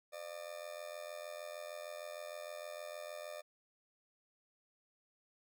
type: tone with amplitude modulation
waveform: 40% pulse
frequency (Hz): 600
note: D5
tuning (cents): +37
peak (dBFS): -40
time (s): 0.12-3.42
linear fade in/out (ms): 20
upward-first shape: sine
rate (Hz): 86.5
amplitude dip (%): 80
effects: none